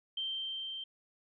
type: tone with level ramp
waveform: sine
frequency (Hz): 3136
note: G7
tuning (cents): 0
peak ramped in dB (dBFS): -33 to -39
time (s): 0.17-0.84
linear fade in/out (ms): 5
effects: none